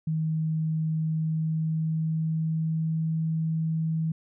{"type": "tone with pitch glide", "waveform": "sine", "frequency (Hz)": [158.4, 160.61], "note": ["D#3", "E3"], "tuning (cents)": [31, -45], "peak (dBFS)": -24, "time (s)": [0.07, 4.12], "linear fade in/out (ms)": 5, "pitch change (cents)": 24, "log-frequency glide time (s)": [0.94, 3.17], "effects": []}